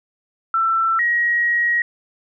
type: tone pair in turn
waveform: sine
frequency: 1337 / 1896.1 Hz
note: E6 / A#6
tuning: +24 / +29 cents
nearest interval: tritone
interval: 605 cents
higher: second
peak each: -15 dBFS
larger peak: neither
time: 0.54-0.99 / 0.99-1.82 s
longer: second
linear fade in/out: 2 ms
effects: none